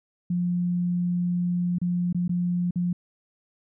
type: tone with dropouts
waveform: sine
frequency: 176.5 Hz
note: F3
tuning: 19 cents sharp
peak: -22 dBFS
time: 0.3-2.93 s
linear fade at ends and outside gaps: 5 ms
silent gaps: 1.785-1.815 / 2.128-2.146 / 2.28-2.293 / 2.709-2.757 s
effects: none